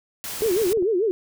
white noise, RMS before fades -32 dBFS, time 0.24-0.73 s, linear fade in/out 0 ms
click train, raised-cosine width 2 ms, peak -24 dBFS, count 9, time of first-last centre 0.41-0.825 s, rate 19.3 Hz
sine tone with vibrato, 399.8 Hz, G4, 34 cents sharp, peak -18 dBFS, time 0.42-1.11 s, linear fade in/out 0 ms, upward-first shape sine, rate 6.8 Hz, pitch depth 240 cents each way
effects none

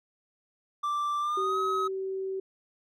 triangle tone with pitch glide, 1174.7 to 1273.6 Hz, D6 to D#6, 0 to +40 cents, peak -25 dBFS, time 0.83-1.88 s, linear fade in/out 10 ms, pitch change +140 cents, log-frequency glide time 1.2-1.58 s
sine tone, 382.9 Hz, G4, 41 cents flat, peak -30 dBFS, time 1.37-2.4 s, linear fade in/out 5 ms
effects none

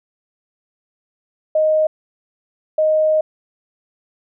sine tone bursts at uneven times, 622.3 Hz, D#5, in tune, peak -12 dBFS, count 2, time 1.55-1.87 / 2.78-3.21 s, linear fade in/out 5 ms, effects none

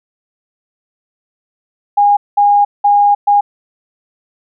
sine tone bursts at uneven times, 817 Hz, G#5, 29 cents flat, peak -6 dBFS, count 4, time 1.97-2.17 / 2.37-2.65 / 2.84-3.15 / 3.27-3.41 s, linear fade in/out 10 ms, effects none

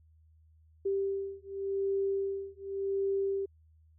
sine beating tone pair, 392 / 392.88 Hz, G4 / G4, 0 / +4 cents, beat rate 0.88 Hz, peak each -33 / -33 dBFS, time 0.85-3.46 s, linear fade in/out 10 ms, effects added 79 Hz sine -59 dBFS peak until 3.98 s

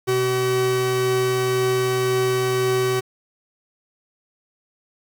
45% pulse tone pair together, 126 / 379.9 Hz, B2 / F#4, +35 / +46 cents, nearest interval octave + perfect fifth, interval 1911 cents, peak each -26 / -19 dBFS, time 0.07-3.01 s, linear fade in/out 20 ms, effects 8-bit

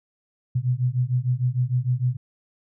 sine beating tone pair, 122.1 / 128.7 Hz, B2 / C3, -19 / -28 cents, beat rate 6.6 Hz, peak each -23 dBFS, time 0.55-2.17 s, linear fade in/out 10 ms, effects none

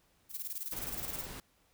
violet noise with tremolo, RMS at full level -38 dBFS, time 0.29-1.27 s, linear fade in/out 50 ms, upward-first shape square, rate 19 Hz, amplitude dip 70%
pink noise, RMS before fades -45 dBFS, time 0.72-1.4 s, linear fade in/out 2 ms
effects pink hiss -70 dBFS RMS until 1.73 s

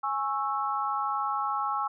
sine chord, C# minor, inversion second, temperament equal with one note detuned, 830.6 / 1097.3 / 1318.5 Hz, G#5 / C#6 / E6, 0 / -18 / 0 cents, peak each -31 dBFS, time 0.03-1.88 s, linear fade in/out 10 ms, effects none

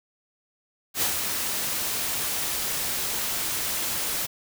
white noise with ADSR envelope, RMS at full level -23 dBFS, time 0.94-4.27 s, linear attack 80 ms, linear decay 110 ms, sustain -5 dB, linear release 19 ms, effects none

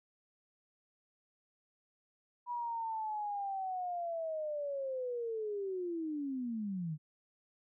sine linear sweep, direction down, 976 to 146.7 Hz, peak -35 dBFS, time 2.46-6.98 s, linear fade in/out 50 ms, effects none

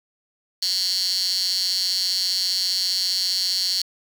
15% pulse tone with high-pass filter, 185 Hz, F#3, in tune, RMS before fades -23 dBFS, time 0.62-3.82 s, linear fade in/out 5 ms, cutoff 4500 Hz, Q 9.1, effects 7-bit

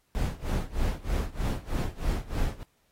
brown noise with tremolo, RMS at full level -26 dBFS, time 0.15-2.63 s, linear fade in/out 0 ms, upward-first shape sine, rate 3.2 Hz, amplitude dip 90%, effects pink hiss -70 dBFS RMS until 2.91 s + AAC 48 kbps

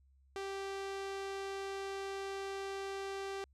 sawtooth tone, 391.2 Hz, G4, 4 cents flat, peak -35 dBFS, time 0.36-3.44 s, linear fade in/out 0 ms, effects added 67 Hz sine -64 dBFS peak until 3.53 s + low-pass 7000 Hz 12 dB/octave

